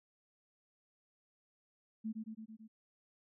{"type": "tone with echo", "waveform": "sine", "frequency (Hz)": 220, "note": "A3", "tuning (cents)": 0, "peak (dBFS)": -36, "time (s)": [2.04, 2.13], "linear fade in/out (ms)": 20, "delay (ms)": 110, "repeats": 5, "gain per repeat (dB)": -3, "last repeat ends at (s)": 2.68, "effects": []}